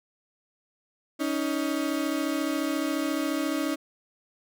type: tone pair together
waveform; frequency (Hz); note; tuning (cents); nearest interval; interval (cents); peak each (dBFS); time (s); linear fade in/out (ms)
35% pulse; 280.1 / 314.4; C#4 / D#4; +18 / +18; major second; 200; -27; 1.19-3.76; 20
effects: none